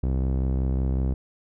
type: tone with low-pass filter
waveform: sawtooth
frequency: 65.41 Hz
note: C2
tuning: in tune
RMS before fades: -24 dBFS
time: 0.03-1.14 s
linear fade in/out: 5 ms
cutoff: 420 Hz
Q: 0.58
effects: none